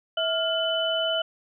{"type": "tone cluster", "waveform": "sine", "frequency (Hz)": [651, 1403, 3006], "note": ["E5", "F6", "F#7"], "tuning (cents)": [-22, 8, 27], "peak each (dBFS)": [-26, -31, -26], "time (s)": [0.17, 1.22], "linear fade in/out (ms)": 5, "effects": []}